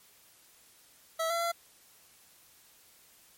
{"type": "tone with pitch steps", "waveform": "25% pulse", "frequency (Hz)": [652, 677, 681], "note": ["E5", "E5", "F5"], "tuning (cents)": [-19, 46, -44], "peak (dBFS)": -25, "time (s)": [1.19, 1.52], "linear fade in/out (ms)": 10, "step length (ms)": 110, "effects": ["white hiss -60 dBFS RMS until 3.37 s", "MP3 64 kbps"]}